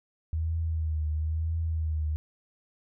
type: tone with vibrato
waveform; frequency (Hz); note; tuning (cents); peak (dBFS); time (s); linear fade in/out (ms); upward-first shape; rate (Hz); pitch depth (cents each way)
sine; 79.3; D#2; +33; -26; 0.33-2.16; 0; triangle; 1; 65
effects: none